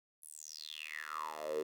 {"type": "tone with high-pass filter sweep", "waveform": "10% pulse", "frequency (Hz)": 77, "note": "D#2", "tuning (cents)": -17, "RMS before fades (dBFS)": -43, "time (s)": [0.22, 1.63], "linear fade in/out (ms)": 10, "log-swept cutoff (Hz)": [11000, 400], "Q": 9.4, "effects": []}